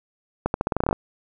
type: accelerating click train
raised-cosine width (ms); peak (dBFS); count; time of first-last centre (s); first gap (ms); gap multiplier
1; -7; 12; 0.46-0.928; 81; 0.86
effects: none